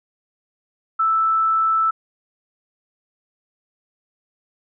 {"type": "tone", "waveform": "sine", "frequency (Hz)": 1318.5, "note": "E6", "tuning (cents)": 0, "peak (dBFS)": -15, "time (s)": [0.99, 1.91], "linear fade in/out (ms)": 10, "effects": []}